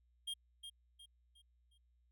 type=tone with echo; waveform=square; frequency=3222 Hz; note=G7; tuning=47 cents sharp; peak=-40 dBFS; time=0.27-0.34 s; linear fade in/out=10 ms; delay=360 ms; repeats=4; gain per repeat=-8 dB; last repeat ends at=1.78 s; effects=added 60 Hz sine -70 dBFS peak until 2.11 s